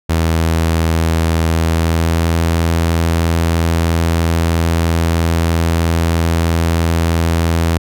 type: tone with pitch glide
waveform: sawtooth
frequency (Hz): 81.8 to 83.09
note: E2 to E2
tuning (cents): -13 to +14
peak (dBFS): -8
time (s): 0.09-7.78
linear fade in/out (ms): 10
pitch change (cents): +27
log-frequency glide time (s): 1.65-2.35
effects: none

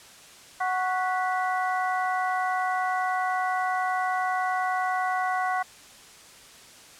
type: harmonic tone with a mistuned harmonic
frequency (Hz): 370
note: F#4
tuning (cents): 0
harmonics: 2 / 3 / 4 / 5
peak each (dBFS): -26 / -30 / -32 / -34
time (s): 0.6-5.63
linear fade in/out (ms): 10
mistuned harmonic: 5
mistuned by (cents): +100
effects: white hiss -49 dBFS RMS until 6.99 s + low-pass 9000 Hz 12 dB/octave

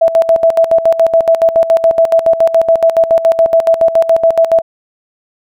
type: tone with tremolo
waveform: sine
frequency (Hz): 659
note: E5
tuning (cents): -1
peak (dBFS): -4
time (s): 0.01-4.62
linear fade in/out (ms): 10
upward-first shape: square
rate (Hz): 7.1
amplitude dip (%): 75
effects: none

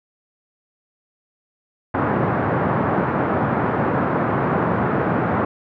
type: band-pass noise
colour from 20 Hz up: pink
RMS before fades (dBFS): -20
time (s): 1.94-5.45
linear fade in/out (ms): 5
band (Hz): 110 to 1500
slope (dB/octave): 24
effects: none

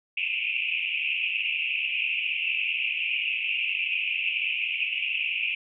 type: band-pass noise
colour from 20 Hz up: pink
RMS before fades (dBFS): -28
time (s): 0.17-5.55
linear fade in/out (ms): 5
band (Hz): 2400 to 2800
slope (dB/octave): 96
effects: none

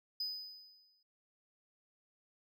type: tone with exponential decay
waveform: triangle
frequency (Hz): 4996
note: D#8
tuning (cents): +6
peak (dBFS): -33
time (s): 0.2-1.03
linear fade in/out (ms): 5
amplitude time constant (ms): 180
effects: none

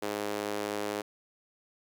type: tone with high-pass filter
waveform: sawtooth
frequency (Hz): 103.83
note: G#2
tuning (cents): 0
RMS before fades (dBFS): -34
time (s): 0.02-1.02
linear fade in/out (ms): 10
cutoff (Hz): 400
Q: 1.6
effects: none

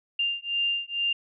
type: beating tone pair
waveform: sine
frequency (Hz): 2794 / 2796.2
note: F7 / F7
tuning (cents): 0 / +1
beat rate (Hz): 2.2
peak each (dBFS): -28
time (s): 0.19-1.13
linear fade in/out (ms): 5
effects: none

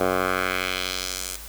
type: tone with band-pass filter sweep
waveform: 10% pulse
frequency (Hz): 92.3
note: F#2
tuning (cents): -4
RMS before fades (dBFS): -26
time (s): 0-1.36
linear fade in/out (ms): 5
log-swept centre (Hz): 750 to 9400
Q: 1.3
effects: added 50 Hz sine -41 dBFS peak until 1.48 s + white hiss -41 dBFS RMS until 1.48 s

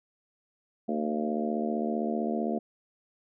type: harmonic tone with a mistuned harmonic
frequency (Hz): 75.5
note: D2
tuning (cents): +48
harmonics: 3 / 4 / 5 / 6 / 7 / 8 / 9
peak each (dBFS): -30 / -36 / -35 / -38 / -39 / -40 / -35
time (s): 0.88-2.59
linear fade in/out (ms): 10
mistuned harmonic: 9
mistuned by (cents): +16
effects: none

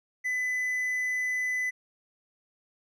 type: tone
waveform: triangle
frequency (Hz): 2004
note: B6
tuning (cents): +25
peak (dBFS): -25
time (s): 0.24-1.71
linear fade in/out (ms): 20
effects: none

